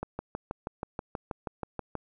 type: click train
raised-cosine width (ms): 1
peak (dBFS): -19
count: 13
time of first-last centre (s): 0.03-1.953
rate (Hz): 6.24
effects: none